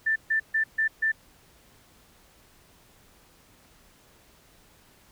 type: tone bursts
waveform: sine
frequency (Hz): 1774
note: A6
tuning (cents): +14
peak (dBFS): -21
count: 5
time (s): 0.06-1.12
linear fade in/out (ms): 10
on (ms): 100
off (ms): 140
effects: pink hiss -58 dBFS RMS until 5.11 s